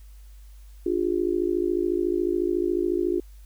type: tone with amplitude modulation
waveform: sine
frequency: 352.6 Hz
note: F4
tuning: 17 cents sharp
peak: -17 dBFS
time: 0.86-3.2 s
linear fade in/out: 5 ms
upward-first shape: sine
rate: 54 Hz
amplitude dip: 100%
effects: added 50 Hz sine -43 dBFS peak until 3.45 s + white hiss -61 dBFS RMS until 3.45 s